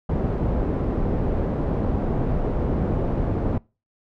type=low-pass noise; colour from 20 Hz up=pink; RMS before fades=-23 dBFS; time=0.09-3.58 s; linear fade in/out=5 ms; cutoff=540 Hz; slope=12 dB/octave; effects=noise-tail reverb RT60 0.3 s tail -24 dB re dry